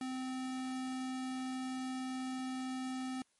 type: tone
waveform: square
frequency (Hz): 258.7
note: C4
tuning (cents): -19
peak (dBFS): -38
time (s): 0.01-3.22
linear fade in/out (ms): 2
effects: white hiss -75 dBFS RMS until 3.39 s + MP3 48 kbps